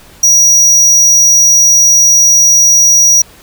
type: tone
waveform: square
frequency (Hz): 5780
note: F#8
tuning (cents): -41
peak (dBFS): -4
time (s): 0.23-3.22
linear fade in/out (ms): 5
effects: pink hiss -39 dBFS RMS until 3.42 s